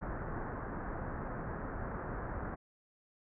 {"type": "low-pass noise", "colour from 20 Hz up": "pink", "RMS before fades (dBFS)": -40, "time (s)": [0.01, 2.56], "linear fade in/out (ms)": 20, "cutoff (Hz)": 1700, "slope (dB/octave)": 48, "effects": []}